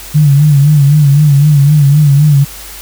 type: tone with vibrato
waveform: sine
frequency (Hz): 145.3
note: D3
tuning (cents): -18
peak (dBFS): -3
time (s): 0.14-2.45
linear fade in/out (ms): 20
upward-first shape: sine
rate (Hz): 3.9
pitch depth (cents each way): 86
effects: added 50 Hz sine -33 dBFS peak until 2.81 s + white hiss -29 dBFS RMS until 2.81 s